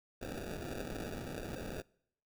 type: noise with sample-and-hold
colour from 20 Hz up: violet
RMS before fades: -42 dBFS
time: 0.21-1.82 s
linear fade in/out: 10 ms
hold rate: 1050 Hz
effects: noise-tail reverb RT60 0.7 s tail -25 dB re dry